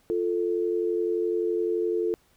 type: tone pair together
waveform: sine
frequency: 349.2 / 440.9 Hz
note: F4 / A4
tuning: 0 / +4 cents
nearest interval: major third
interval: 404 cents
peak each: -26 / -26 dBFS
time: 0.1-2.14 s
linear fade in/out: 0 ms
effects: pink hiss -64 dBFS RMS until 2.36 s